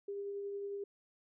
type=tone with tremolo; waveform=sine; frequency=401.5 Hz; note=G4; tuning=41 cents sharp; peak=-37 dBFS; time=0.08-0.84 s; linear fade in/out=5 ms; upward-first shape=triangle; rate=11 Hz; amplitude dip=25%; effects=none